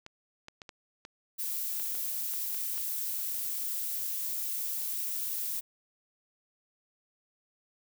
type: clicks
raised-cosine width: 0.2 ms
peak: -27 dBFS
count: 10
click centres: 0.064 / 0.484 / 0.618 / 0.692 / 1.051 / 1.798 / 1.952 / 2.337 / 2.546 / 2.779 s
type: noise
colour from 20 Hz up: violet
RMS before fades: -34 dBFS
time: 1.38-5.61 s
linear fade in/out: 20 ms
effects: none